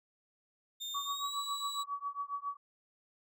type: tone with pitch glide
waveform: 35% pulse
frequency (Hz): 3631 to 3914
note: A#7 to B7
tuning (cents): -46 to -16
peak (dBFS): -37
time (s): 0.8-1.84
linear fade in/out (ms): 20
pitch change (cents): +130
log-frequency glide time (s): 1.04-1.35
type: tone with tremolo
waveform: sine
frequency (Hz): 1136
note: C#6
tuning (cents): +42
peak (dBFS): -32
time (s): 0.94-2.57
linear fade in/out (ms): 10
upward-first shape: triangle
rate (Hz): 7.3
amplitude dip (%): 100
effects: none